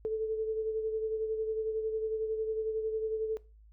sine beating tone pair, 438.2 / 449.2 Hz, A4 / A4, -7 / +36 cents, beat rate 11 Hz, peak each -30 / -39 dBFS, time 0.05-3.37 s, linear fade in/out 0 ms, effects noise-tail reverb RT60 0.3 s tail -19 dB re dry + added 53 Hz sine -54 dBFS peak until 3.72 s

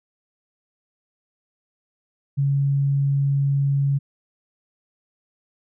sine tone, 139.5 Hz, C#3, 11 cents sharp, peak -17 dBFS, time 2.37-3.99 s, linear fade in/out 20 ms, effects none

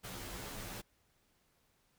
pink noise with comb filter, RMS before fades -45 dBFS, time 0.03-0.82 s, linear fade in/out 20 ms, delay 13 ms, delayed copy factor -0.95, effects pink hiss -74 dBFS RMS until 1.98 s

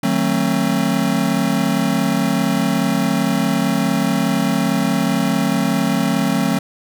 square chord, D# diminished seventh, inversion none, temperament just, 155.56 / 186.68 / 224 / 268.8 Hz, D#3 / F#3 / A3 / C4, 0 / +16 / +31 / +47 cents, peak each -25 / -21 / -21 / -21 dBFS, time 0.03-6.59 s, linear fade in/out 5 ms, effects none

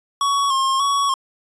square tone with vibrato, 1095 Hz, C#6, 22 cents flat, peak -17 dBFS, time 0.21-1.14 s, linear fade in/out 2 ms, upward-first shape square, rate 1.7 Hz, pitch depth 40 cents each way, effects resampled to 22050 Hz

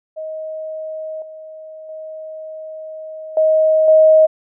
sine tone with level steps, 629 Hz, D#5, 19 cents sharp, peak -24 / -32 / -28 / -10 / -6 dBFS, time 0.16-4.27 s, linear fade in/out 20 ms, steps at 1.22 / 1.89 / 3.37 / 3.88 s, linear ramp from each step 2 ms, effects none

